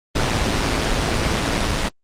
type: noise with amplitude modulation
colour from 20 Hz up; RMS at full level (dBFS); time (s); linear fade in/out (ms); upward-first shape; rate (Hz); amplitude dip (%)
pink; -17; 0.15-1.89; 10; sine; 110; 40
effects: low-pass 6000 Hz 12 dB/octave + Opus 24 kbps